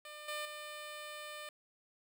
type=tone with level steps; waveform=10% pulse; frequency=600 Hz; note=D5; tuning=37 cents sharp; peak=-39 / -30 / -36 dBFS; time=0.05-1.49 s; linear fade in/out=2 ms; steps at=0.28 / 0.45 s; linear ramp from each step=5 ms; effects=none